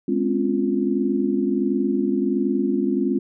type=chord; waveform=sine; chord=Db major seventh; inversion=second; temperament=equal with one note detuned; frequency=207.7 / 255.8 / 277.2 / 349.2 Hz; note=Ab3 / C4 / Db4 / F4; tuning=0 / -39 / 0 / 0 cents; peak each=-24 dBFS; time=0.08-3.19 s; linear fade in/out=5 ms; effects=none